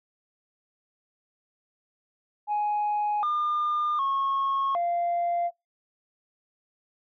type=tone with pitch steps; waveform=sine; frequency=835 / 1206 / 1092 / 693 Hz; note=G#5 / D6 / C#6 / F5; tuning=+9 / +46 / -26 / -14 cents; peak=-22 dBFS; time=2.47-5.51 s; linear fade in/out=50 ms; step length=760 ms; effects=noise-tail reverb RT60 0.2 s tail -24 dB re dry + tanh soft clip ceiling -21 dBFS